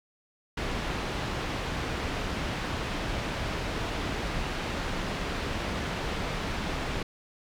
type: low-pass noise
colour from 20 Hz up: pink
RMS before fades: -32 dBFS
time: 0.57-7.03 s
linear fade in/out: 5 ms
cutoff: 3700 Hz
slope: 12 dB/octave
effects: none